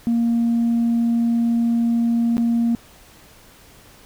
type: tone with dropouts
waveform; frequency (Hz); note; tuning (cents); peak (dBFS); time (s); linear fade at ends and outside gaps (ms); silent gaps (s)
sine; 233.4; A#3; +2; -14; 0.07-2.75; 0; 2.369-2.38
effects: tanh soft clip ceiling -13 dBFS + pink hiss -48 dBFS RMS until 4.05 s